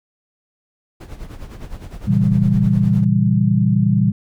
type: noise with tremolo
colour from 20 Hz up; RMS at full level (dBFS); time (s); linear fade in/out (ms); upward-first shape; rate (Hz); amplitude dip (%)
brown; -29; 1-3.05; 10; sine; 9.8; 70
type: chord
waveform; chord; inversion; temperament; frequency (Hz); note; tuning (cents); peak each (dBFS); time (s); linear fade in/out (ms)
sine; A# diminished seventh; none; equal with one note detuned; 116.54 / 136.45 / 164.81 / 196; A#2 / C#3 / E3 / G3; 0 / -27 / 0 / 0; -17 / -20 / -19 / -16; 2.07-4.12; 10
effects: none